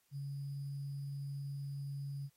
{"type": "tone with sample-and-hold", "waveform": "sine", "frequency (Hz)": 140, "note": "C#3", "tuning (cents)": 18, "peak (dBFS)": -39, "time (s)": [0.11, 2.3], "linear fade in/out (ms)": 50, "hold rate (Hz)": 4900, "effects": ["white hiss -75 dBFS RMS until 2.36 s", "AAC 48 kbps"]}